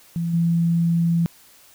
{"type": "tone with level steps", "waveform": "sine", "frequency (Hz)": 168.5, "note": "E3", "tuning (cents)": 38, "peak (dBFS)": [-21, -16], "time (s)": [0.16, 1.26], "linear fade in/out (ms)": 0, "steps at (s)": 0.33, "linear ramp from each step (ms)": 10, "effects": ["white hiss -51 dBFS RMS until 1.74 s"]}